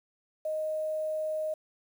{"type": "tone with quantisation", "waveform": "sine", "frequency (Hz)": 622.3, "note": "D#5", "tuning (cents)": 0, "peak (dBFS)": -29, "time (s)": [0.45, 1.54], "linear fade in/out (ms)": 5, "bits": 9, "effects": []}